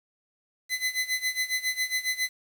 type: tone with tremolo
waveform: sawtooth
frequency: 2025 Hz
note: B6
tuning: 43 cents sharp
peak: -20 dBFS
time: 0.69-2.3 s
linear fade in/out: 50 ms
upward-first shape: sine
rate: 7.3 Hz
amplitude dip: 85%
effects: 8-bit